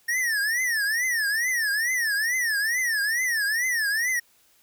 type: tone with vibrato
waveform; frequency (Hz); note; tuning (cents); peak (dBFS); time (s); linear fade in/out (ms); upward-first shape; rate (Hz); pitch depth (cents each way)
square; 1822; A#6; -40; -23; 0.08-4.2; 10; triangle; 2.3; 230
effects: white hiss -61 dBFS RMS until 4.62 s